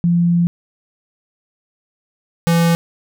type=tone pair in turn; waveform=sine / square; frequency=172.3 / 168.36 Hz; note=F3 / E3; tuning=-23 / +37 cents; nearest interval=unison; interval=40 cents; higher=first; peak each=-11 / -12 dBFS; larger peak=first; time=0.04-0.47 / 2.47-2.75 s; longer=first; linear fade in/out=0 ms; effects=none